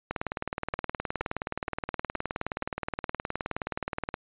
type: two click trains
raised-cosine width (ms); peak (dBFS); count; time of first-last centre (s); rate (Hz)
0.5; -17 / -15; 5 / 78; 0.74-2.627 / 0.11-4.141; 2.12 / 19.1
effects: resampled to 8000 Hz